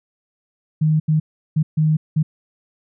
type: tone bursts at uneven times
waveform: sine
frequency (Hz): 155.3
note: D#3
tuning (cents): -3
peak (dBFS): -13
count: 5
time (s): 0.81-1 / 1.08-1.2 / 1.56-1.63 / 1.77-1.97 / 2.16-2.23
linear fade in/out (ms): 10
effects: none